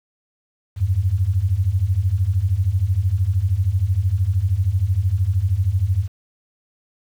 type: beating tone pair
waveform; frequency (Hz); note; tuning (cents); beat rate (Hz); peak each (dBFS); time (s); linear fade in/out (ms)
sine; 86.5 / 99.5; F2 / G2; -16 / +26; 13; -20 / -18; 0.76-6.08; 50
effects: 8-bit